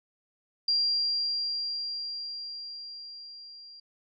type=tone with level ramp; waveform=sine; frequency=4762 Hz; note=D8; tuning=23 cents sharp; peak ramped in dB=-22 to -46 dBFS; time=0.68-3.8 s; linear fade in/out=5 ms; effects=none